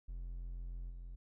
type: tone with level steps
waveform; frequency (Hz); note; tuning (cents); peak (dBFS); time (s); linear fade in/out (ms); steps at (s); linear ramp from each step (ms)
triangle; 43.33; F1; -13; -39 / -43; 0.08-1.16; 10; 0.89; 20
effects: none